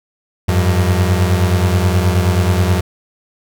35% pulse beating tone pair, 89.1 / 98.5 Hz, F2 / G2, +35 / +9 cents, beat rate 9.4 Hz, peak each -11 / -15 dBFS, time 0.48-2.81 s, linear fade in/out 10 ms, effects none

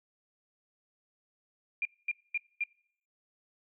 sine tone bursts, 2400 Hz, D7, 37 cents sharp, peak -28 dBFS, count 4, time 1.82-2.638 s, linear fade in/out 2 ms, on 32 ms, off 230 ms, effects noise-tail reverb RT60 0.7 s tail -26 dB re dry

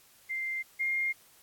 sine tone pair in turn, 2093 / 2122 Hz, C7 / C7, 0 / +24 cents, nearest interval unison, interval 24 cents, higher second, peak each -31 / -27 dBFS, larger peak second, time 0.29-0.63 / 0.79-1.13 s, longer neither, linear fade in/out 20 ms, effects white hiss -60 dBFS RMS until 1.42 s + AAC 64 kbps

